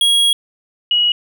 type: tone pair in turn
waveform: square / sine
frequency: 3300 / 2908 Hz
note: G#7 / F#7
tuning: -12 / -31 cents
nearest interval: major second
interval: 219 cents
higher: first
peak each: -11 dBFS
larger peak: neither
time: 0.01-0.33 / 0.91-1.12 s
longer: first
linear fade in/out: 2 ms
effects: none